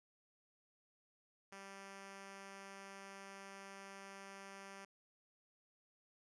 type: tone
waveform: 5% pulse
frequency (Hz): 196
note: G3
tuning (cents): 0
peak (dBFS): -40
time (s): 1.52-4.85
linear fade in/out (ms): 5
effects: resampled to 22050 Hz